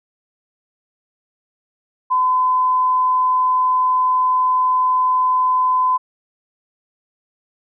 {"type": "tone", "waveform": "sine", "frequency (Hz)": 1016, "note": "B5", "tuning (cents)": 49, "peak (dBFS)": -13, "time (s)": [2.1, 5.98], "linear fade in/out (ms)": 20, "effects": []}